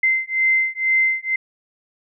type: beating tone pair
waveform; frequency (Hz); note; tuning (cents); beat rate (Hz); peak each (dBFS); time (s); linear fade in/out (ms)
sine; 2074 / 2076.1; C7 / C7; -16 / -14; 2.1; -19; 0.03-1.36; 5
effects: none